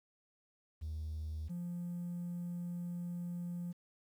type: tone pair in turn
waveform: triangle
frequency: 77.78 / 174.61 Hz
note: D#2 / F3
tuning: 0 / 0 cents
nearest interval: octave + major second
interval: 1400 cents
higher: second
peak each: -35 / -35 dBFS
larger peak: neither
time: 0.81-1.49 / 1.49-3.73 s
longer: second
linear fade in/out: 20 ms
effects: tanh soft clip ceiling -34 dBFS + 11-bit